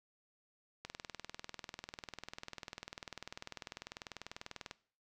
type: click train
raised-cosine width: 0.2 ms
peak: -26 dBFS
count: 79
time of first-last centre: 0.85-4.711 s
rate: 20.2 Hz
effects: noise-tail reverb RT60 0.5 s tail -20 dB re dry